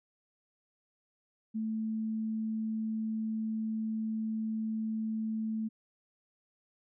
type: tone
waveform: sine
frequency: 220 Hz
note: A3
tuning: in tune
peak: -31 dBFS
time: 1.54-5.69 s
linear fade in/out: 20 ms
effects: none